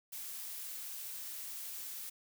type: noise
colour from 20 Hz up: blue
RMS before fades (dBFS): -44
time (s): 0.12-2.1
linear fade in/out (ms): 10
effects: none